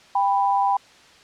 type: tone pair together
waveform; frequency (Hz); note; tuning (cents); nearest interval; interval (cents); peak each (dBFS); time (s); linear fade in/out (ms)
sine; 793.6 / 990; G5 / B5; +21 / +4; major third; 383; -19 / -21; 0.15-0.77; 5
effects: white hiss -50 dBFS RMS until 1.23 s + low-pass 5000 Hz 12 dB/octave